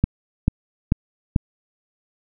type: click train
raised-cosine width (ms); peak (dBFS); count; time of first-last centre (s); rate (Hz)
5; -3; 4; 0.04-1.362; 2.27
effects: none